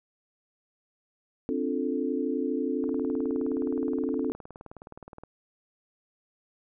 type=chord; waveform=sine; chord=D minor seventh; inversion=third; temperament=equal; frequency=261.6 / 293.7 / 349.2 / 440 Hz; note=C4 / D4 / F4 / A4; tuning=0 / 0 / 0 / 0 cents; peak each=-30 / -31 / -34 / -32 dBFS; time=1.49-4.32 s; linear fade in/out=0 ms
type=click train; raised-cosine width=1 ms; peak=-29 dBFS; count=47; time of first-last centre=2.84-5.236 s; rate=19.2 Hz
effects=none